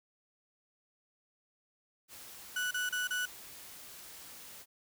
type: noise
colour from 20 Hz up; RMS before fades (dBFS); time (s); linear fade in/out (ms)
white; -50; 2.08-4.66; 50
type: tone bursts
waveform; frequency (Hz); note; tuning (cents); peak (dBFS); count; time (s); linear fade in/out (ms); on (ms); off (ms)
35% pulse; 1480; F#6; 0; -30; 4; 2.56-3.256; 5; 150; 32
effects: none